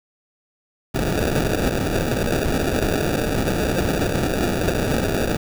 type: noise with sample-and-hold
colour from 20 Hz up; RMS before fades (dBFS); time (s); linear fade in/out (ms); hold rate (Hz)
white; -21; 0.94-5.37; 10; 1050
effects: none